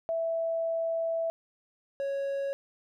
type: tone pair in turn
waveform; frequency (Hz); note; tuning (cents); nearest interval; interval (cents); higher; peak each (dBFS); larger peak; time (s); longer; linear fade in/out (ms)
sine / triangle; 659.3 / 553.3; E5 / C#5; 0 / -3; minor third; 303; first; -27; neither; 0.09-1.3 / 2-2.53; first; 0
effects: none